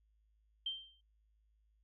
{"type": "tone with exponential decay", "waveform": "sine", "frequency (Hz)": 3142, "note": "G7", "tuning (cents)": 3, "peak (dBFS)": -33, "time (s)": [0.66, 1.01], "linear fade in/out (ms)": 5, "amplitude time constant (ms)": 74, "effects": ["noise-tail reverb RT60 0.1 s tail -24 dB re dry", "added 53 Hz sine -70 dBFS peak until 1.83 s"]}